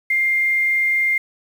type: tone with quantisation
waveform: sine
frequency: 2108 Hz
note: C7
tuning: 12 cents sharp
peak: -15 dBFS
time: 0.1-1.18 s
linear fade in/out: 5 ms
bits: 7
effects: none